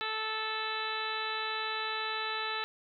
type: harmonic tone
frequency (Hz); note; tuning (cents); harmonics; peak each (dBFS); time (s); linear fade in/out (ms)
438; A4; -8; 1 / 2 / 3 / 4 / 5 / 6 / 7 / 8 / 9; -43 / -40 / -38 / -39 / -45 / -41 / -46 / -44 / -40; 0.01-2.64; 0
effects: none